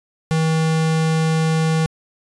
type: tone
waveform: square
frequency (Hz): 160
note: D#3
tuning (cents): +49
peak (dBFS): -16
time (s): 0.31-1.86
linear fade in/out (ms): 0
effects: resampled to 22050 Hz